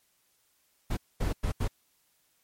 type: noise bursts at uneven times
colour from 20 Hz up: brown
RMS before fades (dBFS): -28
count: 4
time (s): 0.9-0.97 / 1.2-1.33 / 1.43-1.52 / 1.6-1.68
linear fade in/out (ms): 10
effects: white hiss -70 dBFS RMS until 2.43 s + MP3 64 kbps